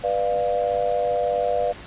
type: chord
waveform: sine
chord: B diminished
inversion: none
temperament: equal with one note detuned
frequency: 493.9 / 596.9 / 698.5 Hz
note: B4 / D5 / F5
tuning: 0 / +28 / 0 cents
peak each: -24 dBFS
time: 0.03-1.73 s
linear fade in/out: 20 ms
effects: pink hiss -40 dBFS RMS until 1.86 s + resampled to 8000 Hz